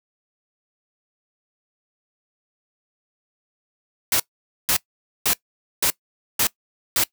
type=noise bursts; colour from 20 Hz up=white; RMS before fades=-19 dBFS; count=6; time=4.12-7.038 s; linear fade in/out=2 ms; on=78 ms; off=490 ms; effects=noise-tail reverb RT60 0.1 s tail -21 dB re dry